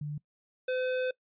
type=tone pair in turn; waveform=sine / square; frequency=148.1 / 509.8 Hz; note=D3 / C5; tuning=+15 / -45 cents; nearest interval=octave + major sixth; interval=2140 cents; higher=second; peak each=-33 / -29 dBFS; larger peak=second; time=0.01-0.18 / 0.68-1.11 s; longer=second; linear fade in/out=5 ms; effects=noise-tail reverb RT60 0.1 s tail -22 dB re dry + resampled to 8000 Hz